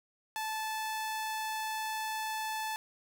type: tone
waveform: sawtooth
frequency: 873 Hz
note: A5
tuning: 14 cents flat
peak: -30 dBFS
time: 0.36-2.76 s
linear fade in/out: 0 ms
effects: none